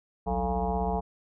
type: tone with frequency modulation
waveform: sine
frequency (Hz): 440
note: A4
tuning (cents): 0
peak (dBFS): -25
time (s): 0.26-1.01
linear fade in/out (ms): 20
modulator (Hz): 128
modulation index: 3.6
effects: none